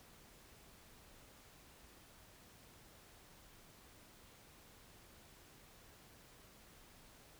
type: silence
effects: pink hiss -62 dBFS RMS until 7.39 s